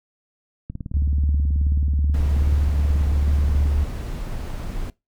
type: click train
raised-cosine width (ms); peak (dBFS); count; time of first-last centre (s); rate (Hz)
5; -18; 56; 0.7-3.657; 18.6
type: tone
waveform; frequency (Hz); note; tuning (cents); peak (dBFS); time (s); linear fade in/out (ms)
sine; 71.9; D2; -36; -17; 0.94-3.84; 0
type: noise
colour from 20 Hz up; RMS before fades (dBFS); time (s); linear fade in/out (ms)
brown; -29; 2.14-4.9; 2
effects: noise-tail reverb RT60 0.2 s tail -21 dB re dry